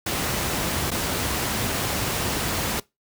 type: noise with dropouts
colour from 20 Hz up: pink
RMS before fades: -25 dBFS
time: 0.06-2.8 s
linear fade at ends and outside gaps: 5 ms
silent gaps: 0.906-0.914 s
effects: noise-tail reverb RT60 0.2 s tail -22 dB re dry + high-pass 60 Hz 12 dB/octave